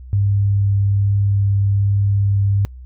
sine tone with vibrato, 100.1 Hz, G2, 37 cents sharp, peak -13 dBFS, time 0.13-2.65 s, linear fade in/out 0 ms, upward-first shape triangle, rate 1.2 Hz, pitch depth 8 cents each way, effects noise-tail reverb RT60 0.1 s tail -25 dB re dry + added 63 Hz sine -33 dBFS peak until 2.85 s

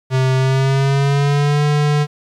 square tone with pitch glide, 130.81 to 147.68 Hz, C3 to D3, 0 to +10 cents, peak -13 dBFS, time 0.1-2.07 s, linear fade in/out 50 ms, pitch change +210 cents, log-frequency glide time 0.36-1.64 s, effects low-pass 6000 Hz 12 dB/octave + 8-bit

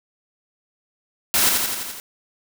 white noise with echo, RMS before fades -18 dBFS, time 1.34-1.49 s, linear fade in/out 0 ms, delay 85 ms, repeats 6, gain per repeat -3 dB, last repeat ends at 2 s, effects none

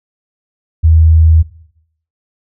sine tone, 80.3 Hz, E2, 45 cents flat, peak -4 dBFS, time 0.83-1.43 s, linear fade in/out 20 ms, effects noise-tail reverb RT60 0.7 s tail -17 dB re dry

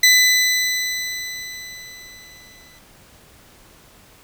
20% pulse tone with exponential decay, 2002 Hz, B6, 23 cents sharp, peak -4 dBFS, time 0.03-2.79 s, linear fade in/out 5 ms, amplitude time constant 600 ms, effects pink hiss -49 dBFS RMS until 4.23 s

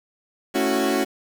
30% pulse chord, F# minor seventh, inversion first, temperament equal, 220 / 277.2 / 329.6 / 370 Hz, A3 / C#4 / E4 / F#4, 0 / 0 / 0 / 0 cents, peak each -25 / -21 / -25 / -21 dBFS, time 0.54-1.05 s, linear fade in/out 20 ms, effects 7-bit

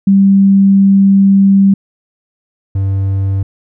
sine / triangle tone pair in turn, 196 / 97.24 Hz, G3 / G2, 0 / -13 cents, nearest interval octave, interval 1213 cents, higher first, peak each -4 / -9 dBFS, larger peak first, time 0.07-1.74 / 2.75-3.43 s, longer first, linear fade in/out 5 ms, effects none

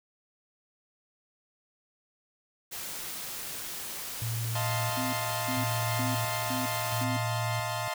white noise, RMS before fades -38 dBFS, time 2.71-7.05 s, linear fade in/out 20 ms
sine tone with tremolo, 114.4 Hz, A#2, 32 cents flat, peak -30 dBFS, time 4.22-7.88 s, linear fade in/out 0 ms, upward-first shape square, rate 0.74 Hz, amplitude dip 55%
sawtooth chord, F dominant seventh, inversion third, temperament equal with one note detuned, 626.9 / 698.5 / 880 / 1046.5 Hz, Eb5 / F5 / A5 / C6, +13 / 0 / 0 / 0 cents, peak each -33 dBFS, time 4.55-7.94 s, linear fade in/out 5 ms
sine tone bursts, 256.8 Hz, C4, 32 cents flat, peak -32 dBFS, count 5, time 4.97-7.17 s, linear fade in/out 5 ms, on 160 ms, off 350 ms
effects none

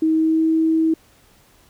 sine tone with pitch glide, 317.8 to 321.5 Hz, D#4 to E4, +37 to -43 cents, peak -14 dBFS, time 0.02-0.94 s, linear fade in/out 5 ms, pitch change +20 cents, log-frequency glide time 0.13-0.48 s, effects pink hiss -54 dBFS RMS until 1.69 s

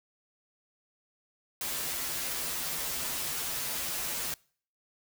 white noise with comb filter, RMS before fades -34 dBFS, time 1.61-4.34 s, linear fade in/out 2 ms, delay 9.8 ms, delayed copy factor -1, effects noise-tail reverb RT60 0.5 s tail -25 dB re dry

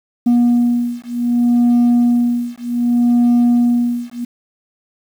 sine beating tone pair, 240 / 240.65 Hz, B3 / B3, -49 / -45 cents, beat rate 0.65 Hz, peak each -12 dBFS, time 0.26-4.25 s, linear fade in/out 10 ms, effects tanh soft clip ceiling -8 dBFS + 7-bit

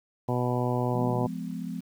harmonic tone, 123.47 Hz, B2, in tune, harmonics 1 / 2 / 3 / 4 / 5 / 6 / 7 / 8, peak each -28 / -31 / -33 / -34 / -35 / -36 / -36 / -37 dBFS, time 0.28-1.27 s, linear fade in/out 10 ms
sine chord, F diminished, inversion none, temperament just, 174.61 / 209.5 / 251.4 Hz, F3 / Ab3 / Cb4, 0 / +15 / +31 cents, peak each -35 / -37 / -36 dBFS, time 0.93-1.81 s, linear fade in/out 10 ms
effects 9-bit

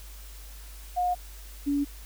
sine tone pair in turn, 718 / 284.9 Hz, F5 / C#4, +48 / +48 cents, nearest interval octave + major third, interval 1600 cents, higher first, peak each -23 dBFS, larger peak neither, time 0.96-1.15 / 1.66-1.85 s, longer neither, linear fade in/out 20 ms, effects added 50 Hz sine -42 dBFS peak until 2.05 s + white hiss -50 dBFS RMS until 2.05 s

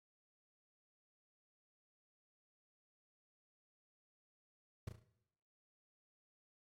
brown noise with echo, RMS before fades -40 dBFS, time 4.87-4.89 s, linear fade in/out 5 ms, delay 35 ms, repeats 4, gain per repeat -7 dB, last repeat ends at 5.03 s, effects noise-tail reverb RT60 0.9 s tail -18 dB re dry + AAC 48 kbps

